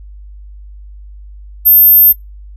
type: tone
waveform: sine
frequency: 13290 Hz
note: G#9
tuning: in tune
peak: -3 dBFS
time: 1.65-2.13 s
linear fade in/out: 20 ms
effects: noise-tail reverb RT60 0.2 s tail -23 dB re dry + added 50 Hz sine -30 dBFS peak until 2.56 s